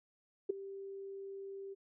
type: tone with ADSR envelope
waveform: sine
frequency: 392 Hz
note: G4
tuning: in tune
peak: -26 dBFS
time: 0.49-1.75 s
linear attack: 11 ms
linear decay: 8 ms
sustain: -17 dB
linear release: 25 ms
effects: none